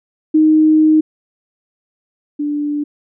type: tone pair in turn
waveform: sine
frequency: 311.1 / 293.6 Hz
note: D#4 / D4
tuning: 0 / 0 cents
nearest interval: minor second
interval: 100 cents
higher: first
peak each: -7 / -16 dBFS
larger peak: first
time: 0.34-1.01 / 2.39-2.84 s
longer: first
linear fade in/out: 10 ms
effects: none